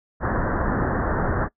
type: low-pass noise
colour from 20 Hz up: pink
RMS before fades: -23 dBFS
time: 0.2-1.49 s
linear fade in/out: 50 ms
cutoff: 1800 Hz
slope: 96 dB/octave
effects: noise-tail reverb RT60 0.1 s tail -22 dB re dry